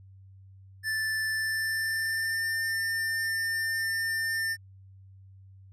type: tone with pitch glide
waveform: square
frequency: 1760 to 1799.1 Hz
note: A6 to A6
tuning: 0 to +38 cents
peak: -28 dBFS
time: 0.83-4.57 s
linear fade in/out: 50 ms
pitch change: +38 cents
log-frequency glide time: 1.31-2.44 s
effects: added 96 Hz sine -49 dBFS peak until 5.72 s + resampled to 32000 Hz